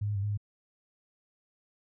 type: tone with pitch steps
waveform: sine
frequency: 103.2 / 104 / 98.5 / 103.8 / 103 Hz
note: G#2 / G#2 / G2 / G#2 / G#2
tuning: -10 / +3 / +9 / 0 / -14 cents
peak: -28 dBFS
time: 0.01-0.375 s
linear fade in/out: 10 ms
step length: 73 ms
effects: none